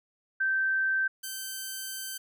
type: tone pair in turn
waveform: sine / 5% pulse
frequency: 1555 / 1548.3 Hz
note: G6 / G6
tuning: -14 / -22 cents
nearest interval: unison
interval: 8 cents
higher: first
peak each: -24 dBFS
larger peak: neither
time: 0.4-1.08 / 1.23-2.18 s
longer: second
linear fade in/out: 10 ms
effects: none